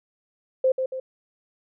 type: tone with echo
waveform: sine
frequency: 521 Hz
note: C5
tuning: 7 cents flat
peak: -16 dBFS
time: 0.64-0.72 s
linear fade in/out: 5 ms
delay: 140 ms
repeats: 2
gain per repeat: -6 dB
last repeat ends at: 1 s
effects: none